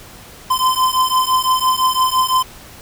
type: beating tone pair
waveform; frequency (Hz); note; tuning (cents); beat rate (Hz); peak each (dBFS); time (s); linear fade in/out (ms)
square; 1026 / 1031.9; C6 / C6; -34 / -24; 5.9; -17; 0.5-2.43; 10
effects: pink hiss -39 dBFS RMS until 2.81 s